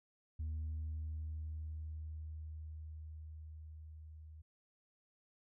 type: tone with level ramp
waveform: sine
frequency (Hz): 78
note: D#2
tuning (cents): +5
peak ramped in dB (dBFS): -35 to -51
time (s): 0.39-4.42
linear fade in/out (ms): 10
effects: tanh soft clip ceiling -36 dBFS